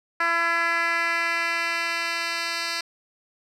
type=tone with band-pass filter sweep; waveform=10% pulse; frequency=336.7 Hz; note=E4; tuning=37 cents sharp; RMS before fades=-25 dBFS; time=0.2-2.81 s; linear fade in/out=5 ms; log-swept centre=1600 to 3900 Hz; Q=1.7; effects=none